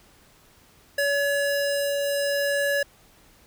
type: tone pair together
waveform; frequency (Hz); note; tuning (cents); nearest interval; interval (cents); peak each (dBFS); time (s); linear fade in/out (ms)
square; 566.5 / 1700; C#5 / G#6; +37 / +40; octave + perfect fifth; 1903; -24 / -28; 0.98-2.83; 5
effects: pink hiss -56 dBFS RMS until 3.46 s